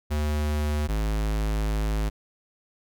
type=tone pair in turn; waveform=square; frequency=74.9 / 52.96 Hz; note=D2 / G#1; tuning=+35 / +35 cents; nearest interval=tritone; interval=600 cents; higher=first; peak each=-24 dBFS; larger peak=neither; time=0.1-0.88 / 0.88-2.1 s; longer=second; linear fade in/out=20 ms; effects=none